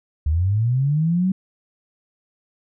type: linear sweep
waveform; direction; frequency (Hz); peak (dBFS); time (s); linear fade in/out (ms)
sine; up; 71.5 to 192.4; -16; 0.26-1.32; 5
effects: none